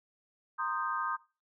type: chord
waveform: sine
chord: C minor seventh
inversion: third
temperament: equal with one note detuned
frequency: 932.3 / 1046.5 / 1235.9 / 1568 Hz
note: Bb5 / C6 / Eb6 / G6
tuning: 0 / 0 / -12 / 0 cents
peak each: -39 / -37 / -34 / -38 dBFS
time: 0.58-1.17 s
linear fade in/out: 20 ms
effects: noise-tail reverb RT60 0.3 s tail -19 dB re dry